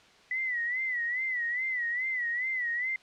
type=tone with vibrato; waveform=sine; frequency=1975.5 Hz; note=B6; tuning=in tune; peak=-28 dBFS; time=0.31-2.96 s; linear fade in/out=2 ms; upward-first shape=sine; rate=2.4 Hz; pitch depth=100 cents each way; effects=white hiss -57 dBFS RMS until 3.02 s + low-pass 4000 Hz 12 dB/octave